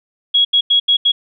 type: tone bursts at uneven times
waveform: sine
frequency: 3322 Hz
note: G#7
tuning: in tune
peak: -9 dBFS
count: 5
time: 0.34-0.45 / 0.53-0.61 / 0.7-0.8 / 0.88-0.97 / 1.05-1.12 s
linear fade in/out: 10 ms
effects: none